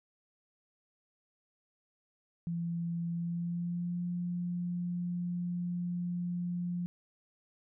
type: tone with pitch glide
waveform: sine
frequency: 169.6 to 175.78 Hz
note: E3 to F3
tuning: +50 to +12 cents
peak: -32 dBFS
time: 2.47-6.86 s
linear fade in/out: 0 ms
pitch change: +62 cents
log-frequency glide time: 3.1-4.03 s
effects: none